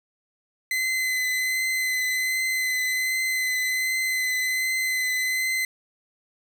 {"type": "tone with vibrato", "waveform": "40% pulse", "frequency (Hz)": 2037, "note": "C7", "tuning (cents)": -47, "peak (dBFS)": -22, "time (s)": [0.71, 5.65], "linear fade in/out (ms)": 2, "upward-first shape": "triangle", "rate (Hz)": 1.3, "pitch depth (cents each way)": 17, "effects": []}